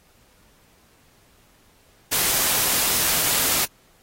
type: noise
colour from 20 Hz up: white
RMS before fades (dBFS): -21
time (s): 2.11-3.66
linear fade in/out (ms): 20
effects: pink hiss -58 dBFS RMS until 4.02 s + AAC 48 kbps